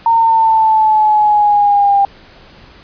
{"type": "exponential sweep", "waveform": "sine", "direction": "down", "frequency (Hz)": [920, 795], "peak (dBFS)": -7, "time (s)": [0.06, 2.05], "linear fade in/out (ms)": 2, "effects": ["pink hiss -41 dBFS RMS until 2.83 s", "resampled to 11025 Hz"]}